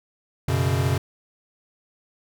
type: chord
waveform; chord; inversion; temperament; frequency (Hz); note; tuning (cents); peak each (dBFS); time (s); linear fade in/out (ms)
square; F# suspended fourth; none; equal with one note detuned; 92.5 / 123.47 / 139.07; F#2 / B2 / C#3; 0 / 0 / +6; -25; 0.48-0.98; 5
effects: none